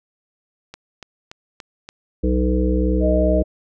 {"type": "click train", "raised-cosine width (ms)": 0.2, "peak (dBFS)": -18, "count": 5, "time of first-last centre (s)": [0.74, 1.889], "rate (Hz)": 3.48}
{"type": "harmonic tone", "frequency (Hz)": 62.5, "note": "B1", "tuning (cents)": 21, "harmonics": [1, 3, 5, 7, 8], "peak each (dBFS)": [-18, -23, -22, -26, -26], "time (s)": [2.23, 3.43], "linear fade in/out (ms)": 10}
{"type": "tone", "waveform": "sine", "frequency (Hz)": 619, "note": "D#5", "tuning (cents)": -9, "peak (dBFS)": -18, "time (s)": [3, 3.44], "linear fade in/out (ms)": 50}
{"effects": []}